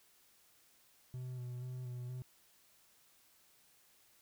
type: tone with vibrato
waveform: triangle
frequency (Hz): 125.2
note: B2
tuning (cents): +24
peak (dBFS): -39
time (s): 1.14-2.22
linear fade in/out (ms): 0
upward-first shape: square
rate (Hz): 2.1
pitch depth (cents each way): 22
effects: white hiss -68 dBFS RMS until 4.21 s